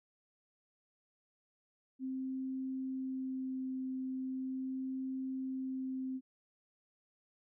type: tone with vibrato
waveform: sine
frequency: 261.6 Hz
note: C4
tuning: in tune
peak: -36 dBFS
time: 1.99-6.21 s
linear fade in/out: 50 ms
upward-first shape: sine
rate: 0.39 Hz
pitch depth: 8 cents each way
effects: none